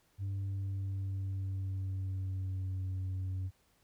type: tone with pitch glide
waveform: sine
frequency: 98 to 93.68 Hz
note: G2 to F#2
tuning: 0 to +22 cents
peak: -31 dBFS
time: 0.18-3.51 s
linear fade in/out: 50 ms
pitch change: -78 cents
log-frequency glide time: 0.36-2.88 s
effects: tanh soft clip ceiling -33 dBFS + pink hiss -71 dBFS RMS until 3.83 s